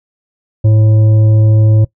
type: tone with frequency modulation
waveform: sine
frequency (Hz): 107.6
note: A2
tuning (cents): -38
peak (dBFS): -5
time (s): 0.64-1.85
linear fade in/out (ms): 10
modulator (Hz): 439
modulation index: 0.27
effects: noise-tail reverb RT60 0.1 s tail -20 dB re dry